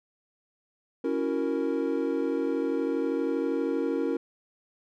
triangle chord, F# dominant seventh, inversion second, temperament equal, 277.2 / 329.6 / 370 / 466.2 Hz, C#4 / E4 / F#4 / A#4, 0 / 0 / 0 / 0 cents, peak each -28 / -29 / -32 / -28 dBFS, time 1.04-4.17 s, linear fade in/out 5 ms, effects none

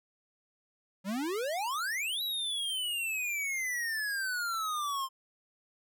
square exponential two-way sweep, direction up then down, 181.8 to 3951 to 1045 Hz, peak -32 dBFS, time 1.04-5.09 s, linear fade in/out 50 ms, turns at 2.22 s, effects none

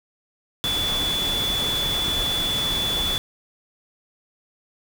sine tone in noise, 3449 Hz, A7, 35 cents flat, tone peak -22 dBFS, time 0.64-3.18 s, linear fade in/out 0 ms, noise pink, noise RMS -29 dBFS, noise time 0.64-3.18 s, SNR +4 dB, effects none

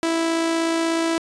sawtooth tone with amplitude modulation, 329.6 Hz, E4, in tune, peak -14 dBFS, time 0.03-1.18 s, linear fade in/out 0 ms, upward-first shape sine, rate 56.5 Hz, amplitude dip 30%, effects resampled to 22050 Hz

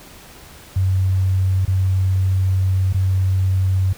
sine tone with dropouts, 94.3 Hz, F#2, 33 cents sharp, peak -14 dBFS, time 0.76-3.93 s, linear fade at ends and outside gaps 5 ms, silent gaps 1.652-1.678 / 2.928-2.944 s, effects pink hiss -42 dBFS RMS until 3.97 s

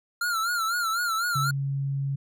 square tone with vibrato, 1377 Hz, F6, 25 cents flat, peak -25 dBFS, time 0.21-1.51 s, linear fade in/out 5 ms, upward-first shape sine, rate 4 Hz, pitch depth 92 cents each way
sine tone, 138.2 Hz, C#3, 5 cents flat, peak -25 dBFS, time 1.35-2.16 s, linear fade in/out 10 ms
effects none

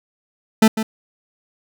40% pulse tone with echo, 220 Hz, A3, in tune, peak -7 dBFS, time 0.62-0.68 s, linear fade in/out 5 ms, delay 150 ms, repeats 1, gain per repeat -11 dB, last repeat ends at 0.83 s, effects none

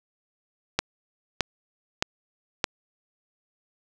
click train, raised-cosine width 0.2 ms, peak -4 dBFS, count 4, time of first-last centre 0.79-2.642 s, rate 1.62 Hz, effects none

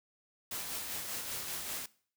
white noise with tremolo, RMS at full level -38 dBFS, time 0.51-1.86 s, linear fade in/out 5 ms, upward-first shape sine, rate 5.1 Hz, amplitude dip 35%, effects noise-tail reverb RT60 0.5 s tail -21 dB re dry

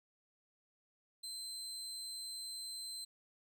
30% pulse tone, 4095 Hz, C8, 38 cents flat, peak -40 dBFS, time 1.23-3.05 s, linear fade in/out 10 ms, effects none

